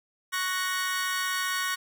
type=chord; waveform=sawtooth; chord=F# major; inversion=second; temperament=equal; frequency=1108.7 / 1480 / 1864.7 Hz; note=C#6 / F#6 / A#6; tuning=0 / 0 / 0 cents; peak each=-28 dBFS; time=0.32-1.76 s; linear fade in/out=20 ms; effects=none